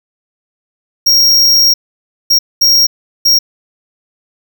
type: tone bursts at uneven times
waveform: square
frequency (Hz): 5588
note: F8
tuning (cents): 0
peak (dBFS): -6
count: 4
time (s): 1.06-1.74 / 2.3-2.39 / 2.61-2.87 / 3.25-3.39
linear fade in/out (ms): 10
effects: none